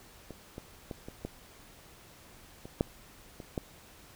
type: clicks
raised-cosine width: 2 ms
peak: -29 / -27 / -24 / -28 / -22 / -30 / -12 / -29 / -18 dBFS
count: 9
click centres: 0.307 / 0.581 / 0.912 / 1.085 / 1.25 / 2.655 / 2.809 / 3.402 / 3.578 s
effects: pink hiss -55 dBFS RMS until 4.15 s